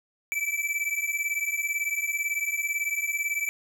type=beating tone pair; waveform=square; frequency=2306 / 2324 Hz; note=D7 / D7; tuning=-32 / -19 cents; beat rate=18 Hz; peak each=-30 dBFS; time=0.32-3.49 s; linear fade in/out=0 ms; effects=none